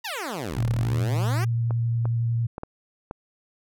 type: exponential two-way sweep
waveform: 10% pulse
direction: down then up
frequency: 979 to 30.95 to 411.6 Hz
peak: -21 dBFS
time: 0.04-1.45 s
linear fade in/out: 10 ms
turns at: 0.69 s
type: tone with vibrato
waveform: sine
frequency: 116.54 Hz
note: A#2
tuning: in tune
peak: -21 dBFS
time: 0.57-2.47 s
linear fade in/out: 10 ms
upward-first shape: sine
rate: 11 Hz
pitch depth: 11 cents each way
type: clicks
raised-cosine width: 1 ms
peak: -19 dBFS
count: 5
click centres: 1.708 / 2.055 / 2.581 / 2.634 / 3.111 s
effects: none